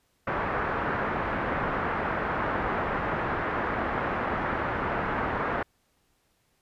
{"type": "low-pass noise", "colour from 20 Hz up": "white", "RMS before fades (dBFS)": -29, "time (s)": [0.27, 5.63], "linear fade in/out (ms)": 5, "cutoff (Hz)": 1600, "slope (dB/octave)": 24, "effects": ["pink hiss -70 dBFS RMS until 6.61 s", "resampled to 32000 Hz"]}